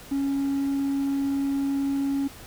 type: tone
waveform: triangle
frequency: 276.7 Hz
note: C#4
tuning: 3 cents flat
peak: -20 dBFS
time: 0.11-2.28 s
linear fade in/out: 10 ms
effects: tanh soft clip ceiling -17 dBFS + pink hiss -45 dBFS RMS until 2.46 s